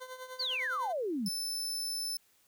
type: tone with tremolo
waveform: 20% pulse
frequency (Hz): 512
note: C5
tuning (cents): -38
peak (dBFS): -35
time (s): 0-0.93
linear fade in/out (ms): 20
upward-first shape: triangle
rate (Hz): 9.9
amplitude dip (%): 75
type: exponential sweep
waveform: sine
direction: down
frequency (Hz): 4800 to 178.3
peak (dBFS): -31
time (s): 0.39-1.29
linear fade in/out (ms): 10
type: tone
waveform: sawtooth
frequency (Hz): 5274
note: E8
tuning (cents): 0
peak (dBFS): -31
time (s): 1.26-2.17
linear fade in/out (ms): 2
effects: white hiss -68 dBFS RMS until 2.47 s